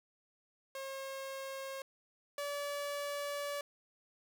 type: tone pair in turn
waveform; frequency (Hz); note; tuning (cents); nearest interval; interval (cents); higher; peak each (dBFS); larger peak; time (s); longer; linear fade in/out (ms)
sawtooth; 539 / 574.7; C#5 / D5; -49 / -38; minor second; 111; second; -37 / -33; second; 0.75-1.82 / 2.38-3.61; second; 2
effects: none